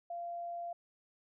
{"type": "tone", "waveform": "sine", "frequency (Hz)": 690, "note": "F5", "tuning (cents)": -21, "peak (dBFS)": -38, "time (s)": [0.1, 0.73], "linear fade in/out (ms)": 5, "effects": []}